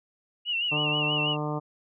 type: tone with vibrato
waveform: sine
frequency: 2816 Hz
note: F7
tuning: 14 cents sharp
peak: -25 dBFS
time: 0.45-1.37 s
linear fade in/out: 50 ms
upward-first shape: sine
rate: 6.2 Hz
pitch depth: 84 cents each way
type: harmonic tone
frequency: 150 Hz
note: D3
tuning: 37 cents sharp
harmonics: 1 / 2 / 3 / 4 / 5 / 6 / 7 / 8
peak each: -31 / -34 / -36 / -37 / -38 / -39 / -39 / -40 dBFS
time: 0.71-1.6 s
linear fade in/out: 20 ms
effects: none